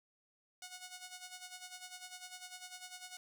5% pulse tone with tremolo, 731 Hz, F#5, 21 cents flat, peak -34 dBFS, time 0.62-3.17 s, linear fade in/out 2 ms, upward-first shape sine, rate 10 Hz, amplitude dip 70%, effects none

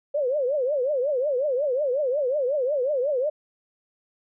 sine tone with vibrato, 545 Hz, C#5, 29 cents flat, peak -21 dBFS, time 0.14-3.3 s, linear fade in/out 10 ms, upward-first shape triangle, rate 5.5 Hz, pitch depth 230 cents each way, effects none

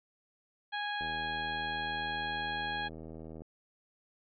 harmonic tone, 827 Hz, G#5, 8 cents flat, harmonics 1 / 2 / 3 / 4 / 5, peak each -37 / -37 / -46 / -42 / -48 dBFS, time 0.72-2.89 s, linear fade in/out 20 ms
click train, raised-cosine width 2 ms, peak -33 dBFS, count 194, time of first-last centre 1.01-3.419 s, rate 80.1 Hz
effects none

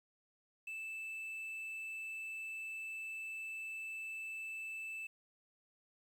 triangle tone with quantisation, 2637 Hz, E7, in tune, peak -40 dBFS, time 0.67-5.07 s, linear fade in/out 5 ms, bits 11, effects none

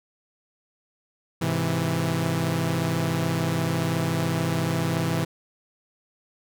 sawtooth chord, Ab augmented, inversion none, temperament equal, 103.83 / 130.81 / 164.81 Hz, Ab2 / C3 / E3, 0 / 0 / 0 cents, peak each -27 / -24 / -21 dBFS, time 1.41-5.25 s, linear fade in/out 10 ms, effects none

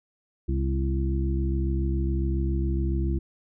harmonic tone with a mistuned harmonic, 67.2 Hz, C2, 47 cents sharp, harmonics 1 / 2 / 3 / 4 / 5, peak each -24 / -31 / -34 / -40 / -32 dBFS, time 0.48-3.19 s, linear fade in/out 10 ms, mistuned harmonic 4, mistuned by -37 cents, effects none

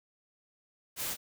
white noise, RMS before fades -35 dBFS, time 0.96-1.17 s, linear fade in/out 50 ms, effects none

